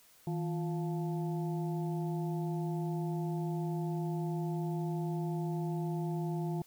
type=harmonic tone with a mistuned harmonic; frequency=174.61 Hz; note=F3; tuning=in tune; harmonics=1 / 2 / 4 / 5; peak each=-33 / -39 / -45 / -47 dBFS; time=0.27-6.62 s; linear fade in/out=2 ms; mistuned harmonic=1; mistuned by=-140 cents; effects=white hiss -62 dBFS RMS until 6.66 s